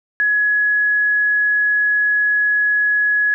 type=tone; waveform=sine; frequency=1684 Hz; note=G#6; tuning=24 cents sharp; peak=-13 dBFS; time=0.2-3.34 s; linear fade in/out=0 ms; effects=none